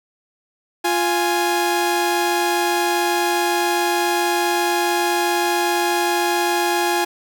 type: tone pair together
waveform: sawtooth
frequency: 349.2 / 830.6 Hz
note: F4 / G#5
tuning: 0 / 0 cents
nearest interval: octave + minor third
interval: 1500 cents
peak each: -16 dBFS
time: 0.84-7.05 s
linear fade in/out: 10 ms
effects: none